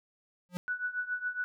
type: tone with exponential growth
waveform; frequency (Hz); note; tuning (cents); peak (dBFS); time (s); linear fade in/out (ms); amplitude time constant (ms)
square; 178.9; F3; +42; -30; 0.49-0.57; 0; 16
type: tone with tremolo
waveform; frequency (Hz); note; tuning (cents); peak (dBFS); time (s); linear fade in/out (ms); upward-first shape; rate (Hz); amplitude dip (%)
sine; 1480; F#6; 0; -28; 0.68-1.44; 0; triangle; 7.2; 90
effects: none